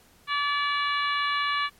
harmonic tone, 576 Hz, D5, 34 cents flat, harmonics 2 / 3 / 4 / 5 / 6 / 7, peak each -26 / -30 / -32 / -34 / -36 / -37 dBFS, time 0.27-1.7 s, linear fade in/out 50 ms, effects pink hiss -58 dBFS RMS until 1.79 s + MP3 64 kbps

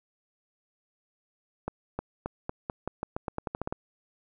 accelerating click train, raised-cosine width 1 ms, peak -17 dBFS, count 15, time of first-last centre 1.68-3.725 s, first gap 310 ms, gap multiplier 0.87, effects none

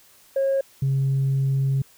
sine tone pair in turn, 543 / 135.75 Hz, C#5 / C#3, -36 / -36 cents, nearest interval 2 octaves, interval 2400 cents, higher first, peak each -17 dBFS, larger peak neither, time 0.36-0.61 / 0.82-1.82 s, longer second, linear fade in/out 5 ms, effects tanh soft clip ceiling -16 dBFS + white hiss -54 dBFS RMS until 1.97 s

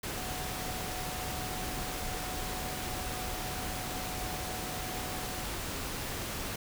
sine tone in noise, 738 Hz, F#5, 5 cents flat, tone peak -43 dBFS, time 0.17-5.44 s, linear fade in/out 5 ms, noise pink, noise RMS -37 dBFS, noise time 0.03-6.56 s, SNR -9 dB, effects none

